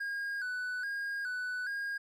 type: tone with vibrato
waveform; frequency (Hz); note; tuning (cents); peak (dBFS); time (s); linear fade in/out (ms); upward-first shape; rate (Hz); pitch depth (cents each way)
triangle; 1557; G6; -12; -32; 0-1.98; 10; square; 1.2; 75
effects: none